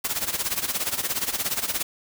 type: noise with tremolo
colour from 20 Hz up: white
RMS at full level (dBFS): -24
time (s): 0.04-1.83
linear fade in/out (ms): 10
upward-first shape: sine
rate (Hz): 17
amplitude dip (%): 80
effects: none